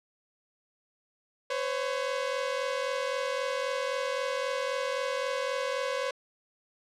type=tone pair together; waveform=sawtooth; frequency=508.2 / 552 Hz; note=B4 / C#5; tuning=+49 / -7 cents; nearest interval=minor second; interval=144 cents; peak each=-28 dBFS; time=1.5-6.11 s; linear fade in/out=5 ms; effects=low-pass 6000 Hz 12 dB/octave